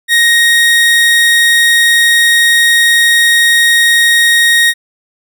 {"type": "tone", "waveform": "30% pulse", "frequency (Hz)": 1871, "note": "A#6", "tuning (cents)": 6, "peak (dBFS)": -3, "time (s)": [0.08, 4.74], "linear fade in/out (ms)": 50, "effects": []}